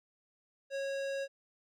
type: tone with hard clipping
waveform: sine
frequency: 549 Hz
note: C#5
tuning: 17 cents flat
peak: -36 dBFS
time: 0.7-1.28 s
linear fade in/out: 50 ms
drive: 17 dB
effects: none